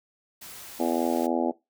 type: noise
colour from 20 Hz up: white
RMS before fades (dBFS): -43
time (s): 0.41-1.27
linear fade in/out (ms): 10
type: harmonic tone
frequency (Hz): 83.5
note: E2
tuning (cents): +23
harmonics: 3 / 4 / 5 / 6 / 7 / 8 / 9 / 10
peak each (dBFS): -28 / -28 / -34 / -33 / -31 / -34 / -33 / -34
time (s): 0.79-1.52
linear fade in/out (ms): 20
effects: noise-tail reverb RT60 0.2 s tail -19 dB re dry